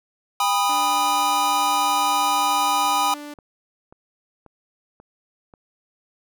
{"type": "chord", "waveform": "square", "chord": "G augmented", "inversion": "none", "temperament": "equal with one note detuned", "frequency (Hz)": [804.6, 987.8, 1244.5], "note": ["G5", "B5", "D#6"], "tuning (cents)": [45, 0, 0], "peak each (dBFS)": [-23, -23, -24], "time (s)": [0.4, 3.14], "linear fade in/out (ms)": 2}
{"type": "tone", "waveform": "sawtooth", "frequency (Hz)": 293.7, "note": "D4", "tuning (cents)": 0, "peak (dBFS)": -30, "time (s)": [0.69, 3.34], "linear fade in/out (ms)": 5}
{"type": "click train", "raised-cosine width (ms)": 1, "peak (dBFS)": -32, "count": 6, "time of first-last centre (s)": [2.85, 5.538], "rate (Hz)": 1.86}
{"effects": []}